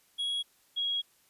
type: tone pair in turn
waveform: triangle / sine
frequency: 3322 / 3306 Hz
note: G#7 / G#7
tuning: 0 / -9 cents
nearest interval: unison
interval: 9 cents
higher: first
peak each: -28 dBFS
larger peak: neither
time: 0.18-0.43 / 0.76-1.02 s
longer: second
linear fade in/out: 20 ms
effects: white hiss -66 dBFS RMS until 1.29 s + resampled to 32000 Hz